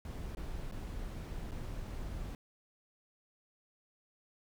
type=noise with dropouts; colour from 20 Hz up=brown; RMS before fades=-41 dBFS; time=0.05-2.35 s; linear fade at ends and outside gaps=1 ms; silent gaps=0.35-0.37 / 0.713-0.722 / 1.511-1.517 s; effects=none